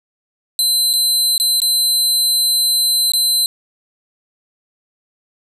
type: tone with dropouts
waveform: 25% pulse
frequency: 4050 Hz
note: B7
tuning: 43 cents sharp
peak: -8 dBFS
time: 0.59-3.46 s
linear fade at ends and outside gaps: 1 ms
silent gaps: 0.931-0.936 / 1.379-1.399 / 1.602-1.618 / 3.119-3.135 s
effects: none